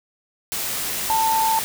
sine tone in noise, 891 Hz, A5, 22 cents sharp, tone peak -17 dBFS, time 1.1-1.59 s, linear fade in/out 0 ms, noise white, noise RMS -26 dBFS, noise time 0.52-1.64 s, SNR +6 dB, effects none

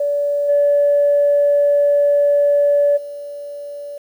sine tone with level steps, 576 Hz, D5, 34 cents flat, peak -15 / -10 / -27 dBFS, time 0-3.98 s, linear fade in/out 5 ms, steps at 0.48 / 2.96 s, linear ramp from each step 20 ms, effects tanh soft clip ceiling -6 dBFS + 8-bit

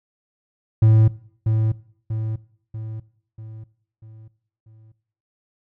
triangle tone with echo, 110 Hz, A2, in tune, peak -8 dBFS, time 0.82-1.08 s, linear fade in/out 5 ms, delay 640 ms, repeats 6, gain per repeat -6 dB, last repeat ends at 4.92 s, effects noise-tail reverb RT60 0.6 s tail -20 dB re dry

